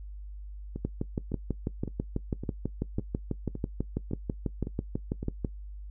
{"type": "two click trains", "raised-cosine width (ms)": 3, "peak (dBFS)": [-16, -22], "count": [29, 9], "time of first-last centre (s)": [[0.85, 5.448], [0.76, 5.229]], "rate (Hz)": [6.09, 1.79], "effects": ["noise-tail reverb RT60 0.1 s tail -19 dB re dry", "added 50 Hz sine -39 dBFS peak until 5.9 s"]}